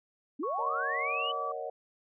sine linear sweep, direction up, 246.6 to 3024 Hz, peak -32 dBFS, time 0.39-1.32 s, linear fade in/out 10 ms
sine tone with pitch glide, 1108.7 to 1149.8 Hz, C#6 to D6, 0 to -37 cents, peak -33 dBFS, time 0.43-1.52 s, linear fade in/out 5 ms, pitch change +63 cents, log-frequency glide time 1.02-1.1 s
sine chord, D# minor seventh, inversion second, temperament equal, 466.2 / 554.4 / 622.3 / 740 Hz, A#4 / C#5 / D#5 / F#5, 0 / 0 / 0 / 0 cents, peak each -40 dBFS, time 0.58-1.7 s, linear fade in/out 5 ms
effects none

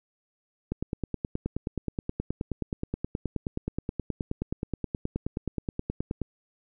click train, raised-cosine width 3 ms, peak -16 dBFS, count 53, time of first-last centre 0.72-6.217 s, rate 9.46 Hz, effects none

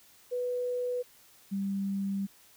sine tone pair in turn, 493.9 / 196.8 Hz, B4 / G3, 0 / +7 cents, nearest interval octave + major third, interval 1593 cents, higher first, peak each -29 / -29 dBFS, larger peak neither, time 0.31-1.03 / 1.51-2.27 s, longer second, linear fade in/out 20 ms, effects white hiss -59 dBFS RMS until 2.56 s

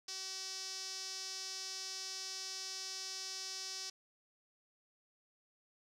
sawtooth tone with band-pass filter, 380 Hz, F#4, 46 cents sharp, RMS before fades -44 dBFS, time 0.08-3.9 s, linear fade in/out 5 ms, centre 5300 Hz, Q 4.4, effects none

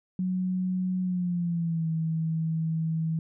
sine tone with pitch glide, 184.2 to 161.28 Hz, F#3 to E3, -7 to -38 cents, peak -25 dBFS, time 0.19-3.19 s, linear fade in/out 2 ms, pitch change -231 cents, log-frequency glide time 1.02-1.88 s, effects none

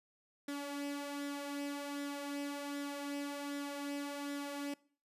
sawtooth tone with flanger, 285.2 Hz, C#4, 49 cents sharp, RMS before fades -41 dBFS, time 0.48-4.74 s, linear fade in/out 5 ms, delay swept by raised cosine 0.54 to 3.14 ms, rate 1.3 Hz, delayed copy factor +0.5, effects noise-tail reverb RT60 0.5 s tail -23 dB re dry + resampled to 32000 Hz

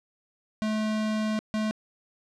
square tone bursts at uneven times, 215.9 Hz, A3, 33 cents flat, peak -26 dBFS, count 2, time 0.62-1.39 / 1.54-1.71 s, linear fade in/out 0 ms, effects low-pass 6000 Hz 12 dB/octave + 11-bit

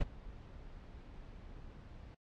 brown noise with ADSR envelope, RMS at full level -29 dBFS, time 0-2.15 s, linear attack 14 ms, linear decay 24 ms, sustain -22 dB, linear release 12 ms, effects low-pass 4000 Hz 12 dB/octave + AAC 64 kbps

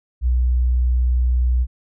sine tone, 61.74 Hz, B1, in tune, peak -14 dBFS, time 0.21-1.67 s, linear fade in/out 50 ms, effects none

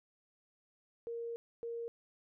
sine tone bursts at uneven times, 466.2 Hz, A#4, in tune, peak -38 dBFS, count 2, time 1.07-1.36 / 1.63-1.88 s, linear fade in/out 0 ms, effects none

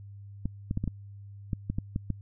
clicks, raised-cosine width 5 ms, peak -17 dBFS, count 10, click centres 0.456 / 0.711 / 0.774 / 0.84 / 0.877 / 1.532 / 1.7 / 1.785 / 1.961 / 2.103 s, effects added 100 Hz sine -43 dBFS peak until 2.21 s

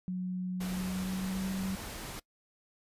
sine tone with pitch glide, 183 to 190.66 Hz, F#3 to G3, -19 to -48 cents, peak -32 dBFS, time 0.08-1.75 s, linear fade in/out 0 ms, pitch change +71 cents, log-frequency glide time 0.62-1.5 s
pink noise, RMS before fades -42 dBFS, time 0.6-2.2 s, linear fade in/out 10 ms
effects noise-tail reverb RT60 0.1 s tail -23 dB re dry + resampled to 32000 Hz

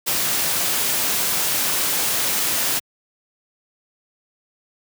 white noise, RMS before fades -21 dBFS, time 0.06-2.8 s, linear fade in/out 20 ms, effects high-pass 100 Hz 12 dB/octave

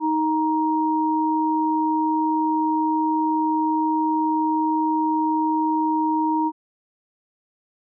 sine tone pair together, 313.4 / 939 Hz, D#4 / A#5, +13 / +12 cents, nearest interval octave + perfect fifth, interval 1899 cents, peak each -21 dBFS, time 0-6.52 s, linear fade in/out 50 ms, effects none

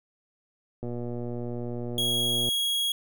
click train, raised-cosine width 2 ms, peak -22 dBFS, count 200, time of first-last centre 0.83-2.488 s, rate 120 Hz
45% pulse tone, 3311 Hz, G#7, 6 cents flat, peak -24 dBFS, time 1.98-2.92 s, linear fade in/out 2 ms
effects none

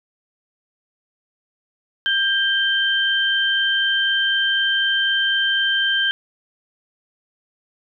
sine tone pair together, 1591 / 3124 Hz, G6 / G7, +25 / -7 cents, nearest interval octave, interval 1168 cents, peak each -19 dBFS, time 2.06-6.11 s, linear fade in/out 0 ms, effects none

